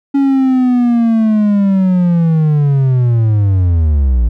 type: linear sweep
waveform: triangle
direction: down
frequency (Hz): 279.7 to 55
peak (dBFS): -6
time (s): 0.14-4.29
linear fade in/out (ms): 10
effects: none